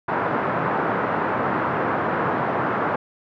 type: band-pass noise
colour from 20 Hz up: white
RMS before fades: -23 dBFS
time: 0.08-2.96 s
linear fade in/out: 5 ms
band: 110 to 1400 Hz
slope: 24 dB/octave
effects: none